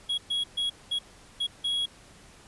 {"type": "tone bursts at uneven times", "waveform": "triangle", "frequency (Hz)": 3322, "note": "G#7", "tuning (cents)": 0, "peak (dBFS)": -24, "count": 6, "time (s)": [[0.09, 0.18], [0.3, 0.44], [0.57, 0.7], [0.91, 0.99], [1.4, 1.47], [1.64, 1.86]], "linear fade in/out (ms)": 10, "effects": ["pink hiss -53 dBFS RMS until 2.47 s", "resampled to 24000 Hz"]}